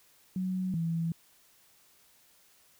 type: tone pair in turn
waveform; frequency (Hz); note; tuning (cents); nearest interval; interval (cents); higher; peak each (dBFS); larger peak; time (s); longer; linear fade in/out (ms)
sine; 185.6 / 165.69; F#3 / E3; +6 / +9; major second; 197; first; -29 / -28; second; 0.36-0.74 / 0.74-1.12; neither; 2
effects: white hiss -63 dBFS RMS until 2.79 s